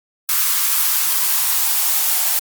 blue noise with high-pass filter sweep, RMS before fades -17 dBFS, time 0.29-2.39 s, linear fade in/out 0 ms, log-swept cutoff 1200 to 700 Hz, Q 2.6, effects Opus 32 kbps

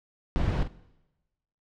brown noise with echo, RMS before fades -26 dBFS, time 0.36-0.63 s, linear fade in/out 0 ms, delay 45 ms, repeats 1, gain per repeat -10 dB, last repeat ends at 0.675 s, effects noise-tail reverb RT60 1.0 s tail -19 dB re dry + low-pass 4000 Hz 12 dB/octave

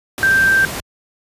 sine tone in noise, 1570 Hz, G6, 2 cents sharp, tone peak -10 dBFS, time 0.23-0.65 s, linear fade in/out 0 ms, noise pink, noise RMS -25 dBFS, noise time 0.18-0.8 s, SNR +12 dB, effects high-pass 60 Hz 12 dB/octave + resampled to 32000 Hz

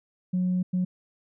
sine tone bursts at uneven times, 182.1 Hz, F#3, 27 cents flat, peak -21 dBFS, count 2, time 0.33-0.63 / 0.73-0.85 s, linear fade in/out 10 ms, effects tanh soft clip ceiling -19 dBFS

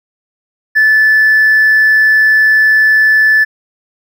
triangle tone with hard clipping, 1744 Hz, A6, 16 cents flat, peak -5 dBFS, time 0.75-3.45 s, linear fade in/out 20 ms, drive 2 dB, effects none

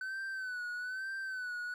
triangle tone with vibrato, 1512 Hz, F#6, 37 cents sharp, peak -35 dBFS, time 0.01-1.74 s, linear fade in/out 2 ms, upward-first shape sine, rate 1.1 Hz, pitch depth 66 cents each way, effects none

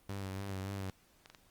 sawtooth tone with vibrato, 97.2 Hz, G2, 14 cents flat, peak -34 dBFS, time 0.09-0.9 s, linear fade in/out 0 ms, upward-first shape sine, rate 3.5 Hz, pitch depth 44 cents each way
clicks, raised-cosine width 0.2 ms, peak -34 dBFS, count 4, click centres 0.894 / 1.259 / 1.3 / 1.348 s
effects pink hiss -67 dBFS RMS until 1.5 s + Opus 32 kbps

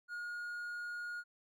triangle tone, 1434 Hz, F6, 45 cents sharp, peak -38 dBFS, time 0.08-1.24 s, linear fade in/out 50 ms, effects none

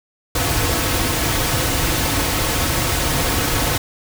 pink noise with comb filter, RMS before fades -19 dBFS, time 0.35-3.78 s, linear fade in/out 5 ms, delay 5 ms, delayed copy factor -0.5, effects none

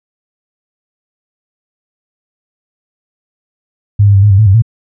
sine tone with pitch steps, 102.2 / 101 / 97.8 / 104.2 / 96.8 / 109 / 95.8 / 113.9 Hz, G#2 / G#2 / G2 / G#2 / G2 / A2 / G2 / A#2, -27 / -48 / -4 / +6 / -21 / -16 / -39 / -40 cents, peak -3 dBFS, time 3.99-4.622 s, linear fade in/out 10 ms, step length 79 ms, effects none

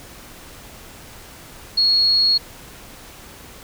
sine tone, 4319 Hz, C#8, 46 cents flat, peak -13 dBFS, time 1.77-2.38 s, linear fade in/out 10 ms, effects pink hiss -41 dBFS RMS until 3.63 s

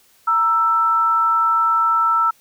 sine tone pair together, 932.3 / 1325.9 Hz, A#5 / E6, 0 / +10 cents, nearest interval tritone, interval 610 cents, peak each -22 / -14 dBFS, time 0.27-2.31 s, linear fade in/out 10 ms, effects white hiss -55 dBFS RMS until 2.4 s

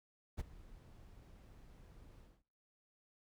brown noise with ADSR envelope, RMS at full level -38 dBFS, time 0.37-2.43 s, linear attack 30 ms, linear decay 18 ms, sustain -20 dB, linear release 220 ms, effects noise-tail reverb RT60 0.7 s tail -26 dB re dry

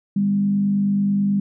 sine tone with frequency modulation, 200.1 Hz, G3, 36 cents sharp, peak -16 dBFS, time 0.16-1.4 s, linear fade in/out 5 ms, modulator 49.3 Hz, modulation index 0.36, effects none

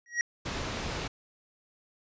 square tone with exponential growth, 1902 Hz, A#6, 34 cents sharp, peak -22 dBFS, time 0.06-0.21 s, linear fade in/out 1 ms, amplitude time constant 32 ms
pink low-pass noise, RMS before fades -35 dBFS, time 0.45-1.08 s, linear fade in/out 10 ms, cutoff 6200 Hz, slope 12 dB/octave
effects resampled to 16000 Hz

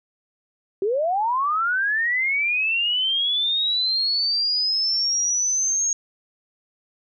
sine linear sweep, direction up, 370.6 to 6590 Hz, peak -19 dBFS, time 0.82-5.93 s, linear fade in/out 2 ms, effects none

